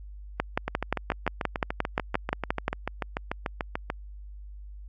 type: two click trains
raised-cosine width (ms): 0.5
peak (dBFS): -13 / -9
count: 23 / 14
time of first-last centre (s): 0.68-3.901 / 0.4-2.681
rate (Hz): 6.83 / 5.7
effects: added 50 Hz sine -40 dBFS peak until 4.88 s + AAC 48 kbps